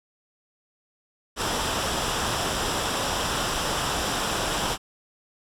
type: noise with comb filter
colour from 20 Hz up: pink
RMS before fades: -26 dBFS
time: 1.36-4.78 s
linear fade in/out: 50 ms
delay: 0.46 ms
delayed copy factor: -0.5
effects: low-pass 9000 Hz 12 dB/octave